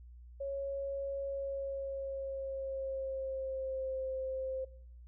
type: tone with pitch glide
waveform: sine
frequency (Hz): 552 to 525.2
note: C#5 to C5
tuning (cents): -7 to +6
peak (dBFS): -35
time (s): 0.4-4.65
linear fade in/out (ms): 10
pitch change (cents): -87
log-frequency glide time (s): 1.25-4.02
effects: noise-tail reverb RT60 0.6 s tail -20 dB re dry + added 60 Hz sine -50 dBFS peak until 5.07 s